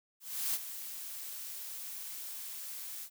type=noise with ADSR envelope; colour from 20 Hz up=blue; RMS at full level=-32 dBFS; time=0.2-3.1 s; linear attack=340 ms; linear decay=39 ms; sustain=-11 dB; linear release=70 ms; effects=none